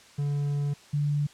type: tone pair in turn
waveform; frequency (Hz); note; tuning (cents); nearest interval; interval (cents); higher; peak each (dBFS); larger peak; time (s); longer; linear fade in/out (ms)
triangle / sine; 143.8 / 145.98; D3 / D3; -36 / -10; unison; 26; second; -23; neither; 0.18-0.74 / 0.93-1.27; first; 10
effects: white hiss -53 dBFS RMS until 1.33 s + low-pass 7000 Hz 12 dB/octave